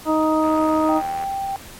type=harmonic tone; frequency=312.5 Hz; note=D#4; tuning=8 cents sharp; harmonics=1 / 2 / 3 / 4; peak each=-18 / -21 / -23 / -24 dBFS; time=0.05-1.02 s; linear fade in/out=50 ms
type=click train; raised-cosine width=0.5 ms; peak=-20 dBFS; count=65; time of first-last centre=0.44-1.238 s; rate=80.2 Hz
type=tone; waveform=sine; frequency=784 Hz; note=G5; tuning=in tune; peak=-22 dBFS; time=0.89-1.56 s; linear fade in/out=0 ms
effects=pink hiss -40 dBFS RMS until 1.79 s + MP3 64 kbps